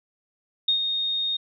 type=tone with ADSR envelope; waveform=sine; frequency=3700 Hz; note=A#7; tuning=14 cents flat; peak=-17 dBFS; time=0.68-1.37 s; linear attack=6 ms; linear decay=100 ms; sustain=-6 dB; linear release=8 ms; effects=none